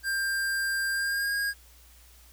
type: tone with pitch glide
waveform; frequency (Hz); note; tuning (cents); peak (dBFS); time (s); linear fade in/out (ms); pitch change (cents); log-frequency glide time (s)
square; 1590 to 1630.9; G6 to G#6; +24 to -32; -27; 0.03-1.54; 50; +44; 0.91-1.34
effects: added 60 Hz sine -54 dBFS peak until 2.32 s + white hiss -57 dBFS RMS until 2.32 s